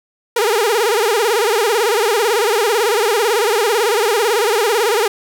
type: tone with vibrato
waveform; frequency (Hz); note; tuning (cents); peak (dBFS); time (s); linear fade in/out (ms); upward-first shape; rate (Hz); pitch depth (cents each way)
sawtooth; 440; A4; 0; -9; 0.36-5.08; 5; sine; 18; 170
effects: none